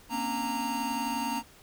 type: tone cluster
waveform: square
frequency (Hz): 233.4 / 265 / 284.4 / 926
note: A#3 / C4 / C#4 / A#5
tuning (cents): +2 / +22 / +45 / -12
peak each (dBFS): -37 / -38 / -40 / -32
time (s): 0.09-1.43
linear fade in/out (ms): 50
effects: pink hiss -55 dBFS RMS until 1.62 s